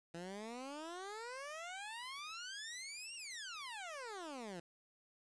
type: exponential two-way sweep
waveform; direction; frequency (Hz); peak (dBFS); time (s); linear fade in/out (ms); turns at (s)
15% pulse; up then down; 164.81 to 2859 to 164.81; -39; 0.14-4.6; 5; 3.15
effects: resampled to 22050 Hz + 11-bit